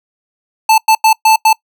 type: tone bursts at uneven times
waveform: square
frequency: 880 Hz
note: A5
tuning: in tune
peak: -6 dBFS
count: 5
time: 0.69-0.78 / 0.88-0.95 / 1.04-1.13 / 1.25-1.36 / 1.45-1.53 s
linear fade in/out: 5 ms
effects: noise-tail reverb RT60 0.1 s tail -23 dB re dry